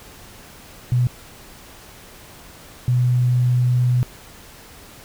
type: tone pair in turn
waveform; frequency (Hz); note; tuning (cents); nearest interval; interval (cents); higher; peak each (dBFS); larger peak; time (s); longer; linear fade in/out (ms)
sine; 123.47 / 124.01; B2 / B2; 0 / +8; unison; 8; second; -14 / -14; neither; 0.92-1.07 / 2.88-4.03; second; 0
effects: pink hiss -43 dBFS RMS until 5.04 s